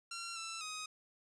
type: tone with pitch steps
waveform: 10% pulse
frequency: 1370 / 1333 / 1256 Hz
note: F6 / E6 / D#6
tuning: -34 / +19 / +16 cents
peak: -33 dBFS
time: 0.11-0.86 s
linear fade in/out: 5 ms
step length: 250 ms
effects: resampled to 22050 Hz + 11-bit